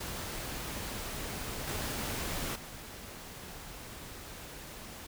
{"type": "noise with level steps", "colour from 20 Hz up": "pink", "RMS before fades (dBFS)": [-39, -36, -46], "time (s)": [0, 5.07], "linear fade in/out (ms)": 10, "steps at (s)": [1.67, 2.55], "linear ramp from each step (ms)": 10, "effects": []}